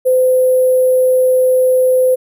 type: tone with sample-and-hold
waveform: sine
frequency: 511 Hz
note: C5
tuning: 41 cents flat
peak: -8 dBFS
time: 0.05-2.16 s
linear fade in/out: 20 ms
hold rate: 11025 Hz
effects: none